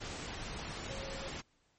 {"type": "tone in noise", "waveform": "sine", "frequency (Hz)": 542, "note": "C#5", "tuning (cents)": -39, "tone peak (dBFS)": -45, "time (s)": [0.89, 1.29], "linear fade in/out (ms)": 20, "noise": "pink", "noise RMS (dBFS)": -42, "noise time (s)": [0, 1.42], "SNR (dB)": -6, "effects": ["pink hiss -73 dBFS RMS until 1.78 s", "MP3 32 kbps"]}